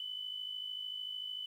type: tone with amplitude modulation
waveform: sine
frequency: 3000 Hz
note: F#7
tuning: 23 cents sharp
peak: -36 dBFS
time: 0-1.46 s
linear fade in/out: 2 ms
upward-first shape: sine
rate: 53.4 Hz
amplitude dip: 60%
effects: 11-bit